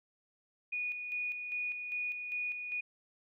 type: tone with tremolo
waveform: sine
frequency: 2462 Hz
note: D#7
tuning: 19 cents flat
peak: -33 dBFS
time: 0.72-2.81 s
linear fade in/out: 10 ms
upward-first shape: square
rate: 2.5 Hz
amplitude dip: 45%
effects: none